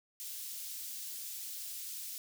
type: high-pass noise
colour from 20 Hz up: white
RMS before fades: -43 dBFS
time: 0.2-2.18 s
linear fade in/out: 0 ms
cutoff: 4000 Hz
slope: 12 dB/octave
effects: none